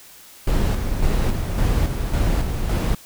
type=noise with tremolo; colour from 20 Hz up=brown; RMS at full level=-18 dBFS; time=0.47-2.95 s; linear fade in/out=5 ms; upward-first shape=square; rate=1.8 Hz; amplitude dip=45%; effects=white hiss -45 dBFS RMS until 3.05 s